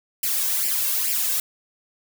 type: noise with flanger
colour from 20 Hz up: blue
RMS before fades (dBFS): -23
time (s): 0.23-1.4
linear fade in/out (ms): 2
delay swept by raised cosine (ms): 0.39 to 1.89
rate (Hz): 2.3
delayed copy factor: +0.75
effects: none